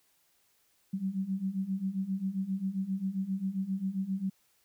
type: beating tone pair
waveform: sine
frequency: 187.3 / 194.8 Hz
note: F#3 / G3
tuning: +21 / -11 cents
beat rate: 7.5 Hz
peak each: -35 / -32 dBFS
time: 0.93-4.3 s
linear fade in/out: 10 ms
effects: white hiss -70 dBFS RMS until 4.64 s